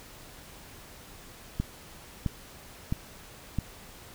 click train, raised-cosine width 5 ms, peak -15 dBFS, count 4, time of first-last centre 1.6-3.587 s, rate 1.51 Hz, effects pink hiss -49 dBFS RMS until 4.14 s

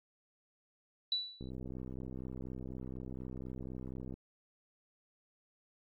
sine tone with exponential decay, 3951 Hz, B7, in tune, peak -28 dBFS, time 1.12-1.5 s, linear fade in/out 2 ms, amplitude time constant 81 ms
click train, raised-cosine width 3 ms, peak -32 dBFS, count 176, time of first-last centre 1.41-4.14 s, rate 64.1 Hz
effects AAC 48 kbps

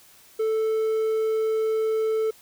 triangle tone, 440 Hz, A4, in tune, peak -19 dBFS, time 0.39-2.31 s, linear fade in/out 10 ms, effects white hiss -53 dBFS RMS until 2.41 s

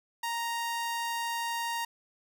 sawtooth tone, 932.3 Hz, A#5, in tune, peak -27 dBFS, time 0.23-1.85 s, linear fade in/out 5 ms, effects none

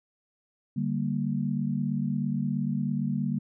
sine chord, G minor, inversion second, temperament equal, 146.83 / 196 / 233.1 Hz, D3 / G3 / Bb3, 0 / 0 / 0 cents, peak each -30 dBFS, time 0.76-3.39 s, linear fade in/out 10 ms, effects none

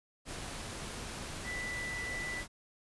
sine tone in noise, 1981 Hz, B6, 5 cents sharp, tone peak -37 dBFS, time 1.44-2.44 s, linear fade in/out 50 ms, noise pink, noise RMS -42 dBFS, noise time 0.25-2.48 s, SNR +2 dB, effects resampled to 24000 Hz

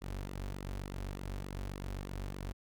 sawtooth tone with flanger, 47.77 Hz, G1, 44 cents flat, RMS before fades -41 dBFS, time 0.01-2.53 s, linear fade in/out 20 ms, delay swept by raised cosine 1.2 to 6.7 ms, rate 3.4 Hz, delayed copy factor -0.55, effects none

